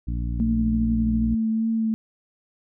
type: harmonic tone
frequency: 58.9 Hz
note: A#1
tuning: 19 cents sharp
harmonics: 1 / 2 / 3 / 4 / 5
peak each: -25 / -31 / -35 / -37 / -39 dBFS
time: 0.07-1.35 s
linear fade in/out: 10 ms
type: tone with vibrato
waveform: sine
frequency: 223.3 Hz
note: A3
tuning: 26 cents sharp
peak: -20 dBFS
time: 0.4-1.94 s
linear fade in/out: 0 ms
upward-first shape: triangle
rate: 2.5 Hz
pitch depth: 20 cents each way
effects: none